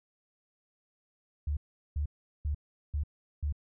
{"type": "tone bursts", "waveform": "sine", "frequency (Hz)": 73.42, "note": "D2", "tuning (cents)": 0, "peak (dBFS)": -28, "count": 5, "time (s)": [1.47, 3.525], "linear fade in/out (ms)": 5, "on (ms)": 99, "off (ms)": 390, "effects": []}